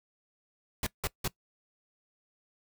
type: noise bursts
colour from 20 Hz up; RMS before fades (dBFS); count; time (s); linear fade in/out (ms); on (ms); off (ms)
pink; -31; 3; 0.83-1.278; 2; 36; 170
effects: noise-tail reverb RT60 0.1 s tail -21 dB re dry